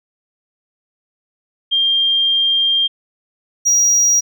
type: tone pair in turn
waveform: sine / triangle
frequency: 3196 / 5739 Hz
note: G7 / F8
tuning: +33 / +46 cents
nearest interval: minor seventh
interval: 1013 cents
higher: second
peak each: -12 / -9 dBFS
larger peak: second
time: 1.71-2.88 / 3.65-4.21 s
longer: first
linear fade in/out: 20 ms
effects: none